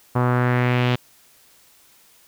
sawtooth tone with low-pass filter sweep, 123.7 Hz, B2, 3 cents sharp, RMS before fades -19 dBFS, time 0.15-0.96 s, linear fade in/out 10 ms, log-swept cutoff 1100 to 3300 Hz, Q 2.3, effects white hiss -54 dBFS RMS until 2.27 s

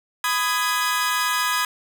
sawtooth chord, G# minor, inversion first, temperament equal with one note detuned, 999.8 / 1244.5 / 1661.2 Hz, B5 / D#6 / G#6, +21 / 0 / 0 cents, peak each -21 dBFS, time 0.24-1.65 s, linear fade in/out 2 ms, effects none

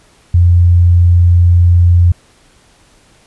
sine tone, 87.31 Hz, F2, in tune, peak -4 dBFS, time 0.34-2.12 s, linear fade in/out 5 ms, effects pink hiss -48 dBFS RMS until 3.26 s + resampled to 24000 Hz

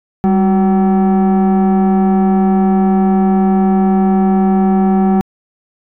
sine tone with frequency modulation, 196 Hz, G3, in tune, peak -6 dBFS, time 0.24-5.21 s, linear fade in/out 0 ms, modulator 566 Hz, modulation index 0.68, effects tanh soft clip ceiling -7 dBFS

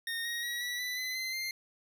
25% pulse tone with pitch steps, 1844 / 1878.4 / 1913.4 / 1949.1 / 1985.5 / 2023 / 2060 / 2099 Hz, A#6 / A#6 / A#6 / B6 / B6 / B6 / C7 / C7, -19 / +13 / +45 / -23 / +9 / +41 / -28 / +5 cents, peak -30 dBFS, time 0.07-1.51 s, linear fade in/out 2 ms, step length 180 ms, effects none

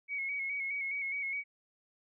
sine tone with vibrato, 2217 Hz, C#7, in tune, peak -33 dBFS, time 0.08-1.44 s, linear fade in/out 50 ms, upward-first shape square, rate 4.8 Hz, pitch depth 35 cents each way, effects none

